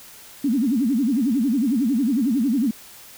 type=tone with vibrato; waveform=sine; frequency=250.5 Hz; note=B3; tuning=25 cents sharp; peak=-17 dBFS; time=0.44-2.71 s; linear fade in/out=5 ms; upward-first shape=sine; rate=11 Hz; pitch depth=270 cents each way; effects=white hiss -44 dBFS RMS until 3.17 s